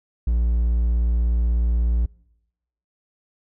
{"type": "tone", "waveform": "triangle", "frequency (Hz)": 58.27, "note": "A#1", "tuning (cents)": 0, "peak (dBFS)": -15, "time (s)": [0.27, 2.06], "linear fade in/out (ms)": 5, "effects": ["noise-tail reverb RT60 0.9 s tail -25 dB re dry"]}